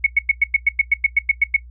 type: tone bursts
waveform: sine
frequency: 2209 Hz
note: C#7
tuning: 7 cents flat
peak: -10 dBFS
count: 13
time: 0.04-1.565 s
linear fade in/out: 5 ms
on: 25 ms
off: 100 ms
effects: noise-tail reverb RT60 0.1 s tail -17 dB re dry + added 60 Hz sine -37 dBFS peak until 1.7 s